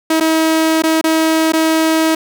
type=tone with dropouts; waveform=sawtooth; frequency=320.1 Hz; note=D#4; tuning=49 cents sharp; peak=-7 dBFS; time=0.1-2.15 s; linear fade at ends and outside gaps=5 ms; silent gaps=0.201-0.207 / 0.822-0.836 / 1.013-1.04 / 1.522-1.534 s; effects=none